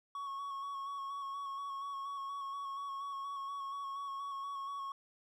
triangle tone with vibrato, 1108.7 Hz, C#6, in tune, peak -37 dBFS, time 0.15-4.92 s, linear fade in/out 2 ms, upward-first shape square, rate 4.2 Hz, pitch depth 21 cents each way, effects none

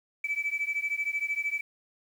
sine beating tone pair, 2300 / 2313 Hz, D7 / D7, -37 / -27 cents, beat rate 13 Hz, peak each -30 dBFS, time 0.24-1.61 s, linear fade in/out 5 ms, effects tanh soft clip ceiling -22 dBFS + 9-bit

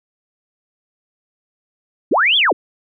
sine linear two-way sweep, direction up then down, 170.6 to 3520 to 170.6 Hz, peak -11 dBFS, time 2.11-2.53 s, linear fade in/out 10 ms, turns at 2.37 s, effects none

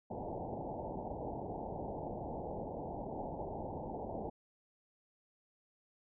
white low-pass noise, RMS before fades -42 dBFS, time 0.1-4.3 s, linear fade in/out 10 ms, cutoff 890 Hz, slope 96 dB/octave, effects none

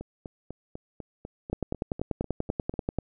two click trains, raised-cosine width 2 ms, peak -24 / -14 dBFS, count 13 / 16, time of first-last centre 0.01-2.988 / 1.53-2.986 s, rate 4.03 / 10.3 Hz, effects none

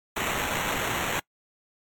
white noise with sample-and-hold, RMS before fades -28 dBFS, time 0.16-1.2 s, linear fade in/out 10 ms, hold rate 4900 Hz, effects noise-tail reverb RT60 0.1 s tail -24 dB re dry + MP3 96 kbps

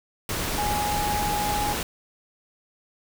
sine tone in noise, 830.6 Hz, G#5, in tune, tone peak -25 dBFS, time 0.58-1.73 s, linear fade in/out 2 ms, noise pink, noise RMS -28 dBFS, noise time 0.29-1.83 s, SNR 0 dB, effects none

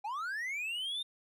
triangle linear sweep, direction up, 784 to 3674 Hz, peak -33 dBFS, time 0.04-1.03 s, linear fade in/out 10 ms, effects none

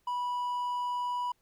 triangle tone, 981 Hz, B5, 12 cents flat, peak -28 dBFS, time 0.07-1.32 s, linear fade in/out 5 ms, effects pink hiss -73 dBFS RMS until 1.41 s

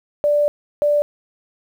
sine tone bursts at uneven times, 587.3 Hz, D5, in tune, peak -13 dBFS, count 2, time 0.24-0.48 / 0.82-1.02 s, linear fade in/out 0 ms, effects 8-bit

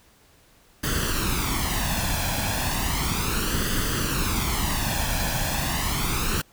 pink noise with flanger, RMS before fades -25 dBFS, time 0.83-6.42 s, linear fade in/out 10 ms, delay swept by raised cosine 0.63 to 1.22 ms, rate 0.34 Hz, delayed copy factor +0.65, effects pink hiss -57 dBFS RMS until 6.52 s

